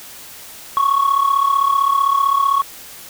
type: tone with amplitude modulation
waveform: sine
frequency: 1108.7 Hz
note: C#6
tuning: in tune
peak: -7 dBFS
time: 0.77-2.62 s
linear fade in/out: 0 ms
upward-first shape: sine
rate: 35.6 Hz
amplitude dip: 80%
effects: tanh soft clip ceiling -9 dBFS + white hiss -37 dBFS RMS until 3.09 s